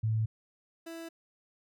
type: tone pair in turn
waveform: sine / 30% pulse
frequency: 110.3 / 330.5 Hz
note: A2 / E4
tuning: +5 / +5 cents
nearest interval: octave + perfect fifth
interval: 1900 cents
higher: second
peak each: -26 / -38 dBFS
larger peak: first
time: 0.03-0.26 / 0.86-1.09 s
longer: neither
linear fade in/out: 10 ms
effects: none